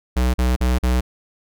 square tone bursts, 62.3 Hz, B1, 16 cents sharp, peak -16 dBFS, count 4, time 0.16-1.009 s, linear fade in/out 10 ms, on 180 ms, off 43 ms, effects none

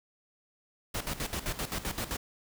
pink noise with tremolo, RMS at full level -33 dBFS, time 0.94-2.17 s, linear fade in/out 10 ms, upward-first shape square, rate 7.7 Hz, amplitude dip 75%, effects none

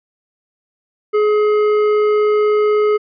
sine tone with hard clipping, 421.9 Hz, G#4, 27 cents sharp, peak -13 dBFS, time 1.13-2.98 s, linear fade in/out 20 ms, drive 9 dB, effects resampled to 11025 Hz

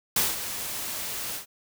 white noise with ADSR envelope, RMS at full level -22 dBFS, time 0.16-1.46 s, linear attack 4 ms, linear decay 190 ms, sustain -11 dB, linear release 110 ms, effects none

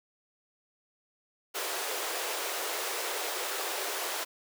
pink high-pass noise, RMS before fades -34 dBFS, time 1.54-4.25 s, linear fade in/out 20 ms, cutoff 370 Hz, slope 48 dB/octave, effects none

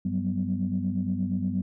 sine tone cluster, 97.2 / 183.8 / 192.3 / 247.5 Hz, G2 / F#3 / G3 / B3, -14 / -11 / -33 / +4 cents, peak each -33 / -30 / -28 / -31 dBFS, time 0.05-1.62 s, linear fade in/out 5 ms, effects tanh soft clip ceiling -16 dBFS

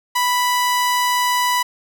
sawtooth tone, 987.8 Hz, B5, in tune, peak -12 dBFS, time 0.15-1.63 s, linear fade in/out 10 ms, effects none

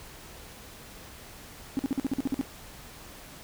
sine tone bursts, 270.1 Hz, C#4, 45 cents flat, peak -22 dBFS, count 10, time 1.77-2.412 s, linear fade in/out 0 ms, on 21 ms, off 48 ms, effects tanh soft clip ceiling -21 dBFS + pink hiss -47 dBFS RMS until 3.43 s

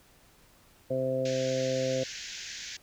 harmonic tone, 130.81 Hz, C3, in tune, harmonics 1 / 2 / 3 / 4 / 5, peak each -36 / -36 / -39 / -28 / -38 dBFS, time 0.9-2.04 s, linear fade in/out 10 ms
white band-pass noise, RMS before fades -41 dBFS, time 1.25-2.77 s, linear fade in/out 5 ms, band 1500 to 6900 Hz, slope 96 dB/octave
effects pink hiss -60 dBFS RMS until 2.82 s

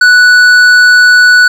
sine tone with hard clipping, 1480 Hz, F#6, in tune, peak -3 dBFS, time 0.01-1.48 s, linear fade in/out 5 ms, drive 8 dB, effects none

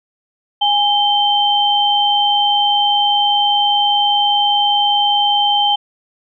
sine tone pair together, 825 / 3115 Hz, G#5 / G7, -12 / -12 cents, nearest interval octave + major seventh, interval 2300 cents, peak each -14 dBFS, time 0.61-5.76 s, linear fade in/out 10 ms, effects none

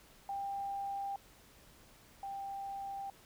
sine tone pair in turn, 794 / 789.4 Hz, G5 / G5, +22 / +12 cents, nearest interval unison, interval 10 cents, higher first, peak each -36 / -39 dBFS, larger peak first, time 0.29-1.16 / 2.23-3.1 s, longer neither, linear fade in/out 2 ms, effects pink hiss -61 dBFS RMS until 3.25 s

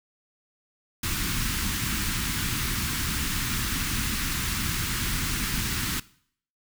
pink band-stop noise, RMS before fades -28 dBFS, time 1.03-6 s, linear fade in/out 5 ms, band 290 to 1200 Hz, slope 24 dB/octave, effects noise-tail reverb RT60 0.6 s tail -20 dB re dry

